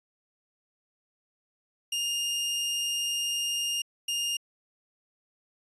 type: tone bursts at uneven times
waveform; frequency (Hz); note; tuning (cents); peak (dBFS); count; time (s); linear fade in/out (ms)
sawtooth; 2824; F7; +19; -24; 2; 1.92-3.82 / 4.08-4.37; 5
effects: resampled to 24000 Hz